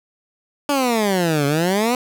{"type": "exponential two-way sweep", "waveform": "15% pulse", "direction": "down then up", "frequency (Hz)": [293.7, 138.7, 254.8], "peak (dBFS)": -10, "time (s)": [0.69, 1.95], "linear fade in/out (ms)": 2, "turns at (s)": 1.46, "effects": []}